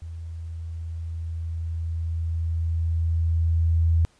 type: tone with level ramp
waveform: sine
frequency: 82.41 Hz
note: E2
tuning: in tune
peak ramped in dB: -33 to -16 dBFS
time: 0.02-4.05 s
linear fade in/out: 0 ms
effects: pink hiss -61 dBFS RMS until 4.19 s + resampled to 22050 Hz